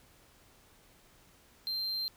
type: tone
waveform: triangle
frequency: 4152 Hz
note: C8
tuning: 14 cents flat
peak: -31 dBFS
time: 1.67-2.08 s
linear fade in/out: 0 ms
effects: pink hiss -62 dBFS RMS until 2.16 s